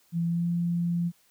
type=tone with pitch glide; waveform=sine; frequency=168.8 to 172.05 Hz; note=E3 to F3; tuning=+41 to -26 cents; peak=-24 dBFS; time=0.12-1.12 s; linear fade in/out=50 ms; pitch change=+33 cents; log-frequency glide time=0.26-0.47 s; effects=white hiss -64 dBFS RMS until 1.3 s